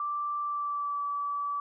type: tone with pitch glide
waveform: sine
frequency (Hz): 1173 to 1151.5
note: D6 to D6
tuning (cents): -2 to -34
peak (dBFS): -29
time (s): 0-1.6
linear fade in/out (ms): 2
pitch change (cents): -32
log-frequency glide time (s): 0.41-1.03
effects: none